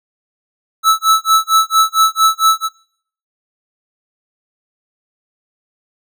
square tone with tremolo, 1309 Hz, E6, 13 cents flat, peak -7 dBFS, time 0.83-2.69 s, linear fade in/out 50 ms, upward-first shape sine, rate 4.4 Hz, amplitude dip 100%, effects noise-tail reverb RT60 0.6 s tail -24 dB re dry

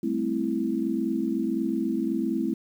sine chord, A minor seventh, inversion third, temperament equal, 196 / 220 / 261.6 / 329.6 Hz, G3 / A3 / C4 / E4, 0 / 0 / 0 / 0 cents, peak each -34 / -29 / -29 / -28 dBFS, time 0.03-2.54 s, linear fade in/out 5 ms, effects 9-bit

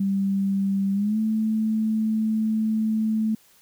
sine tone with pitch glide, 196 to 218.7 Hz, G3 to A3, 0 to -10 cents, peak -20 dBFS, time 0-3.35 s, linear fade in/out 5 ms, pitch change +190 cents, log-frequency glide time 0.93-1.18 s, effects white hiss -57 dBFS RMS until 3.61 s

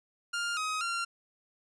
sawtooth tone with pitch steps, 1403 / 1262 / 1380 Hz, F6 / D#6 / F6, +8 / +24 / -21 cents, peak -27 dBFS, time 0.33-1.05 s, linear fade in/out 10 ms, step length 240 ms, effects resampled to 22050 Hz

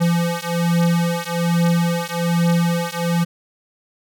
square beating tone pair, 170 / 171.2 Hz, F3 / F3, -46 / -34 cents, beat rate 1.2 Hz, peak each -20 dBFS, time 0-3.25 s, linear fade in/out 20 ms, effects none

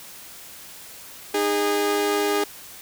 sawtooth tone pair together, 308.3 / 409.6 Hz, D#4 / G#4, -16 / -24 cents, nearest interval perfect fourth, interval 492 cents, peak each -23 / -17 dBFS, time 1.34-2.44 s, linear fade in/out 5 ms, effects white hiss -42 dBFS RMS until 2.81 s

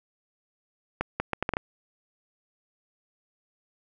accelerating click train, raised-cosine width 0.5 ms, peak -11 dBFS, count 7, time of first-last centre 1.01-1.569 s, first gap 190 ms, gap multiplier 0.7, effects none

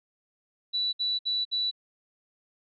sine tone bursts, 3951 Hz, B7, in tune, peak -25 dBFS, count 4, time 0.73-1.713 s, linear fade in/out 20 ms, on 200 ms, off 61 ms, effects none

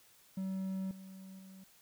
triangle tone with level steps, 190.4 Hz, F#3, 50 cents sharp, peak -33 / -46 / -49 dBFS, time 0.37-1.64 s, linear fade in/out 5 ms, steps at 0.91 / 1.39 s, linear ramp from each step 2 ms, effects white hiss -64 dBFS RMS until 1.81 s

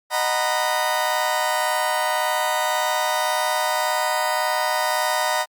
30% pulse chord, B major seventh, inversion first, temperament just, 617.4 / 740.8 / 926 / 987.8 Hz, D#5 / F#5 / A#5 / B5, -14 / +2 / -12 / 0 cents, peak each -23 dBFS, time 0.1-5.46 s, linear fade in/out 50 ms, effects Opus 48 kbps

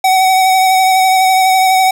square tone with vibrato, 754 Hz, F#5, 32 cents sharp, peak -8 dBFS, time 0.04-1.91 s, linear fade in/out 5 ms, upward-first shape sine, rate 12 Hz, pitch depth 21 cents each way, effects none

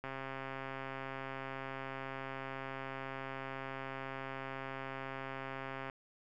click train, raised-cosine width 0.5 ms, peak -27 dBFS, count 786, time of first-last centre 0.04-5.898 s, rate 134 Hz, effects none

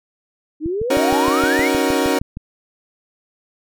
sine exponential sweep, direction up, 293.7 to 2381 Hz, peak -19 dBFS, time 0.6-1.71 s, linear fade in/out 50 ms
click train, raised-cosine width 5 ms, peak -16 dBFS, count 12, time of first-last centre 0.66-2.371 s, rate 6.43 Hz
30% pulse chord, D# minor seventh, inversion third, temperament equal with one note detuned, 277.2 / 311.1 / 370 / 470.2 Hz, C#4 / D#4 / F#4 / A#4, 0 / 0 / 0 / +15 cents, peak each -17 / -20 / -19 / -19 dBFS, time 0.9-2.19 s, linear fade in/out 5 ms
effects none

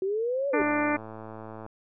sine linear two-way sweep, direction up then down, 370 to 573 to 370 Hz, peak -25 dBFS, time 0.02-0.62 s, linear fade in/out 2 ms, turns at 0.49 s
harmonic tone, 296.4 Hz, D4, 16 cents sharp, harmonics 1 / 2 / 3 / 4 / 5 / 6 / 7 / 8, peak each -27 / -30 / -32 / -33 / -34 / -35 / -35 / -36 dBFS, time 0.53-0.97 s, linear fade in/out 10 ms
click train, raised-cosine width 1 ms, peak -27 dBFS, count 118, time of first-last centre 0.6-1.664 s, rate 110 Hz
effects none

